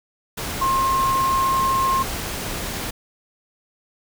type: tone in noise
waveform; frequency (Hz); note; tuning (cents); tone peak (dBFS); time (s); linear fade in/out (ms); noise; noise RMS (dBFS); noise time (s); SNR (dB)
sine; 1065; C6; +30; -17; 0.61-2.03; 10; pink; -28; 0.37-2.91; +8
effects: none